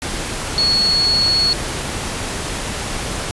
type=tone in noise; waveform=sine; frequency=4367 Hz; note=C#8; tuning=27 cents flat; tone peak=-13 dBFS; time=0.58-1.53 s; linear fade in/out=0 ms; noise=pink; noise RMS=-24 dBFS; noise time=0.02-3.31 s; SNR=+8 dB; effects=resampled to 24000 Hz